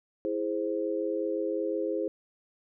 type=chord; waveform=sine; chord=E augmented; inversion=none; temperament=equal; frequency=329.6 / 415.3 / 523.3 Hz; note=E4 / G#4 / B#4; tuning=0 / 0 / 0 cents; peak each=-32 dBFS; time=0.25-2.08 s; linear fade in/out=0 ms; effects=none